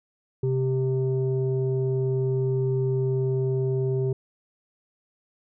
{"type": "tone pair together", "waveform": "sine", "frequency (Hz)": [130.81, 392], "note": ["C3", "G4"], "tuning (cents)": [0, 0], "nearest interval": "octave + perfect fifth", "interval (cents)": 1900, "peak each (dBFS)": [-22, -24], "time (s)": [0.43, 4.13], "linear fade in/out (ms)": 5, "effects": ["tanh soft clip ceiling -17 dBFS"]}